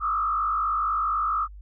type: tone with frequency modulation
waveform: sine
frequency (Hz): 1244.5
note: D#6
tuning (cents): 0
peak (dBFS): -22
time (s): 0-1.48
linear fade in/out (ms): 50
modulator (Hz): 52.1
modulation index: 1.4
effects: added 50 Hz sine -40 dBFS peak until 1.61 s